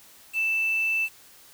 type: tone with quantisation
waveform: sine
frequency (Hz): 2649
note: E7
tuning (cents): +8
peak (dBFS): -22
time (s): 0.33-1.09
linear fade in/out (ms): 50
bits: 7
effects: white hiss -52 dBFS RMS until 1.53 s